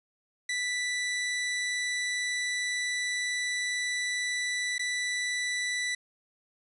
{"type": "tone with dropouts", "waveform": "sawtooth", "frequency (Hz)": 1975.5, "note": "B6", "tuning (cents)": 0, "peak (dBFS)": -25, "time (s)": [0.49, 5.95], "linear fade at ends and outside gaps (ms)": 5, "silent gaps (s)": [4.782, 4.793], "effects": ["resampled to 24000 Hz", "9-bit"]}